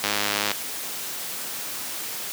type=click train; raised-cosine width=0.2 ms; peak=-5 dBFS; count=50; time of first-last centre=0.04-0.516 s; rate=103 Hz; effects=white hiss -32 dBFS RMS until 2.32 s + high-pass 150 Hz 12 dB/octave